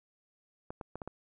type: clicks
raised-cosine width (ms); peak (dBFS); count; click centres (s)
1; -26; 5; 0.705 / 0.812 / 0.956 / 1.018 / 1.076
effects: none